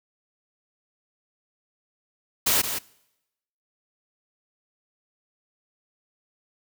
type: noise with echo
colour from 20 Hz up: white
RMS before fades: -21 dBFS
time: 2.46-2.62 s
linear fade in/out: 10 ms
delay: 170 ms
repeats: 1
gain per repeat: -8 dB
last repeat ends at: 2.79 s
effects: noise-tail reverb RT60 0.9 s tail -23 dB re dry